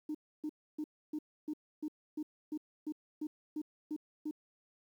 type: tone bursts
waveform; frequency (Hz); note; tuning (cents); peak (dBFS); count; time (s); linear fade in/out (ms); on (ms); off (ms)
sine; 304.5; D#4; -37; -34; 13; 0.09-4.311; 5; 57; 290
effects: tanh soft clip ceiling -31 dBFS + 11-bit